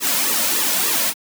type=noise with flanger; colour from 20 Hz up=white; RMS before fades=-19 dBFS; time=0-1.14 s; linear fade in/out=50 ms; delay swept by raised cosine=1.3 to 2.6 ms; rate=3.4 Hz; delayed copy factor=-0.75; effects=high-pass 200 Hz 12 dB/octave